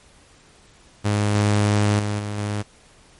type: tone with level steps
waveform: sawtooth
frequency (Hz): 103.83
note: G#2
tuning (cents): 0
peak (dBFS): -14 / -12 / -18 / -22 / -19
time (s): 1.04-2.63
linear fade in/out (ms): 20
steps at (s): 1.35 / 1.99 / 2.19 / 2.38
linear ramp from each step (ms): 2
effects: pink hiss -52 dBFS RMS until 3.19 s + MP3 48 kbps